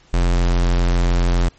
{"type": "tone", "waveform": "square", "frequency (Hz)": 43.65, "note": "F1", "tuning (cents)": 0, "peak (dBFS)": -14, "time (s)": [0.13, 1.49], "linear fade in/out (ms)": 10, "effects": ["pink hiss -52 dBFS RMS until 1.58 s", "MP3 32 kbps"]}